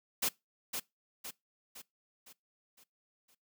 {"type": "noise with echo", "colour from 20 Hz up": "white", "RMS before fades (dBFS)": -31, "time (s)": [0.22, 0.29], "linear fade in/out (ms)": 10, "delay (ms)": 510, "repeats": 6, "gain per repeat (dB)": -6, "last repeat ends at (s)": 3.35, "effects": ["noise-tail reverb RT60 0.2 s tail -22 dB re dry", "high-pass 100 Hz 12 dB/octave"]}